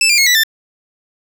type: tone with pitch steps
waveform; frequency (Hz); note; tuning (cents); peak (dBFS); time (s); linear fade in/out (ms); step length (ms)
20% pulse; 2637 / 2390 / 2167 / 1964.1 / 1780.4; E7 / D7 / C#7 / B6 / A6; 0 / +30 / -40 / -10 / +20; -4; 0.01-0.435; 2; 85
effects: 7-bit